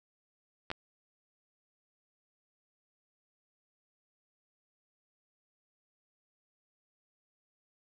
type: clicks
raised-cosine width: 0.3 ms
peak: -20 dBFS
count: 2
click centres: 0.703 / 0.715 s
effects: none